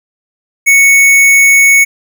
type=tone; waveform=square; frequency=2217 Hz; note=C#7; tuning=in tune; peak=-4 dBFS; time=0.66-1.85 s; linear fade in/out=20 ms; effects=none